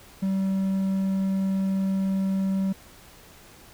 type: tone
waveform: triangle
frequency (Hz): 192.5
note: G3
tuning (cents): -31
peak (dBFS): -20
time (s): 0.22-2.73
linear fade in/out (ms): 10
effects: pink hiss -50 dBFS RMS until 3.73 s